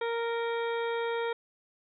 harmonic tone, 464.7 Hz, A#4, 5 cents flat, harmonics 1 / 2 / 3 / 4 / 5 / 7 / 8, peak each -30 / -36 / -40 / -42 / -44 / -47 / -48 dBFS, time 0.01-1.33 s, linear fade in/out 5 ms, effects none

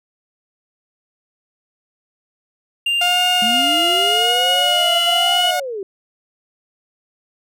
triangle tone with pitch glide, 2794 to 2935 Hz, F7 to F#7, 0 to -15 cents, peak -14 dBFS, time 2.86-5.51 s, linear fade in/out 5 ms, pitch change +85 cents, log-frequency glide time 2.97-5 s
sawtooth tone with vibrato, 707 Hz, F5, 21 cents sharp, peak -14 dBFS, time 3.01-5.6 s, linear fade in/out 5 ms, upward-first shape sine, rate 0.86 Hz, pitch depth 41 cents each way
sine linear two-way sweep, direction up then down, 209.5 to 784 to 373 Hz, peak -23 dBFS, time 3.42-5.83 s, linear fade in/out 2 ms, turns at 5.34 s
effects none

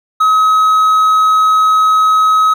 triangle tone, 1275 Hz, D#6, 42 cents sharp, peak -5 dBFS, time 0.2-2.54 s, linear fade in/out 10 ms, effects none

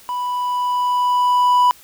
triangle tone with level ramp, 987.8 Hz, B5, in tune, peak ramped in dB -19 to -8 dBFS, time 0.09-1.71 s, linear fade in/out 0 ms, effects white hiss -46 dBFS RMS until 1.83 s

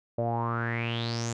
sawtooth tone with low-pass filter sweep, 116.54 Hz, A#2, in tune, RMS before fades -30 dBFS, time 0.18-1.33 s, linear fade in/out 5 ms, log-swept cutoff 570 to 7400 Hz, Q 8, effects none

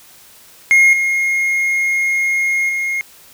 triangle tone with level steps, 2145 Hz, C7, 42 cents sharp, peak -5 / -12 / -15 dBFS, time 0.71-3.01 s, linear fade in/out 0 ms, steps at 0.93 / 2.69 s, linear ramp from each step 2 ms, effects white hiss -44 dBFS RMS until 3.33 s

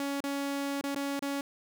sawtooth tone with dropouts, 280 Hz, C#4, 18 cents sharp, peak -27 dBFS, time 0-1.41 s, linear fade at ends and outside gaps 2 ms, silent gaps 0.205-0.239 / 0.812-0.838 / 0.948-0.959 / 1.193-1.223 s, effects none

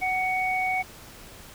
sine tone pair together, 745.2 / 2233 Hz, F#5 / C#7, +12 / +12 cents, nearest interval octave + perfect fifth, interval 1900 cents, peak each -26 dBFS, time 0.01-0.83 s, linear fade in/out 20 ms, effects pink hiss -46 dBFS RMS until 1.54 s

